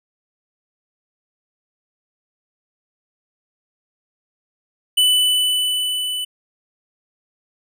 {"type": "tone with level ramp", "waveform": "square", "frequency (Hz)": 2989, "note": "F#7", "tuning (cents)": 17, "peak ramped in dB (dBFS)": [-12, -23], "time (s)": [4.97, 6.25], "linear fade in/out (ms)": 10, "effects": []}